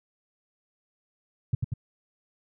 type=tone with echo; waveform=sine; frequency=120.5 Hz; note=B2; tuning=42 cents flat; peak=-18 dBFS; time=1.53-1.55 s; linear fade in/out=5 ms; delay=94 ms; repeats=2; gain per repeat=-3 dB; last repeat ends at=1.738 s; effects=tanh soft clip ceiling -14 dBFS